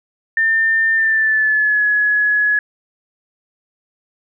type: tone with pitch glide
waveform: sine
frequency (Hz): 1800 to 1689.2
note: A6 to G#6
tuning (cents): +39 to +29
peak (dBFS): -12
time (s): 0.37-2.59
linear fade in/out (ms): 2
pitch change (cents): -110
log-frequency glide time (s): 0.94-1.84
effects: none